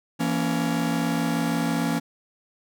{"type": "chord", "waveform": "45% pulse", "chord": "A# diminished", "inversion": "second", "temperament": "just", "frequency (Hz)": [167.82, 233.1, 279.7], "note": ["E3", "A#3", "C#4"], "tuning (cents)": [31, 0, 16], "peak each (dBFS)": -27, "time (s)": [0.19, 2], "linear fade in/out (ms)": 20, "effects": []}